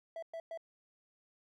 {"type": "tone bursts", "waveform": "triangle", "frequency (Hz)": 659.3, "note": "E5", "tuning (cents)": 0, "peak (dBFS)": -38, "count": 3, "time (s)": [0.16, 0.575], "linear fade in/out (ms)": 2, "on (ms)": 65, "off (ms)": 110, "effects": []}